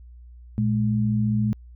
sine tone pair together, 116.54 / 211 Hz, A#2 / G#3, 0 / +28 cents, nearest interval minor seventh, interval 1028 cents, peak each -22 dBFS, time 0.58-1.53 s, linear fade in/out 0 ms, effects added 60 Hz sine -42 dBFS peak until 1.75 s

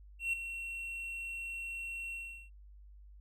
triangle tone with ADSR envelope, 2724 Hz, F7, 44 cents flat, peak -27 dBFS, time 0.19-2.5 s, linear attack 140 ms, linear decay 8 ms, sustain -10 dB, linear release 370 ms, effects added 50 Hz sine -52 dBFS peak until 3.2 s

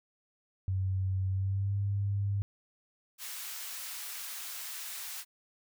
sine tone with pitch glide, 94.8 to 100.03 Hz, F#2 to G2, +43 to +36 cents, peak -28 dBFS, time 0.68-2.42 s, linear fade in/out 0 ms, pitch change +93 cents, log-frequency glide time 1.29-1.76 s
white high-pass noise, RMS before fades -41 dBFS, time 3.18-5.25 s, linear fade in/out 50 ms, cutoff 1100 Hz, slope 12 dB/octave
effects none

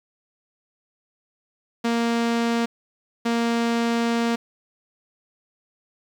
sawtooth tone pair in turn, 233.1 / 233.1 Hz, A#3 / A#3, 0 / 0 cents, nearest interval unison, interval 0 cents, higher neither, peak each -16 dBFS, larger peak neither, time 1.84-2.66 / 3.25-4.36 s, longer second, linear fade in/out 10 ms, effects low-pass 6000 Hz 12 dB/octave + 8-bit

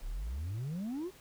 sine exponential sweep, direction up, 30.87 to 391.7 Hz, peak -32 dBFS, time 0.01-1.11 s, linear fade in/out 50 ms, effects tanh soft clip ceiling -34 dBFS + pink hiss -58 dBFS RMS until 1.2 s

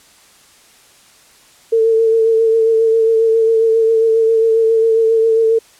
sine tone with vibrato, 449.6 Hz, A4, 37 cents sharp, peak -9 dBFS, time 1.72-5.59 s, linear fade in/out 10 ms, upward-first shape sine, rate 7.4 Hz, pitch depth 24 cents each way, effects white hiss -47 dBFS RMS until 5.79 s + low-pass 10000 Hz 12 dB/octave

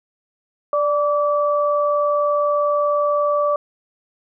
sine tone pair together, 587.3 / 1156.1 Hz, D5 / D6, 0 / -28 cents, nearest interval octave, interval 1172 cents, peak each -17 / -20 dBFS, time 0.73-3.56 s, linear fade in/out 2 ms, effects none

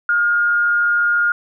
sine tone with frequency modulation, 1420 Hz, F6, 28 cents sharp, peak -13 dBFS, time 0.09-1.32 s, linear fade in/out 2 ms, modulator 146 Hz, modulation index 0.27, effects none

